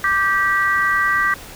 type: chord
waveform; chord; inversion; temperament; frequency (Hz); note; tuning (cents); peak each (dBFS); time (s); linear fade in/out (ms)
sine; G major; second; equal with one note detuned; 1174.7 / 1568 / 1938.2; D6 / G6 / B6; 0 / 0 / -33; -19; 0.04-1.34; 2
effects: pink hiss -37 dBFS RMS until 1.55 s